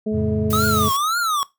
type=harmonic tone; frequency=214.8 Hz; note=A3; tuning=41 cents flat; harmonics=1 / 2 / 3; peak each=-21 / -24 / -33 dBFS; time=0.06-0.89 s; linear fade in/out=10 ms
type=chord; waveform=triangle; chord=F augmented; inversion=none; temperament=equal; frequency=87.31 / 110 / 138.59 Hz; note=F2 / A2 / C#3; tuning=0 / 0 / 0 cents; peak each=-23 / -25 / -25 dBFS; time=0.11-0.92 s; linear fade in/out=50 ms
type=noise; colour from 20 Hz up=blue; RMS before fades=-29 dBFS; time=0.5-0.97 s; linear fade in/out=5 ms
type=tone with vibrato; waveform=square; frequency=1244 Hz; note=D#6; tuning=1 cent flat; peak=-19 dBFS; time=0.53-1.43 s; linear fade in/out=0 ms; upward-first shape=triangle; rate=1.9 Hz; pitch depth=260 cents each way
effects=noise-tail reverb RT60 0.2 s tail -19 dB re dry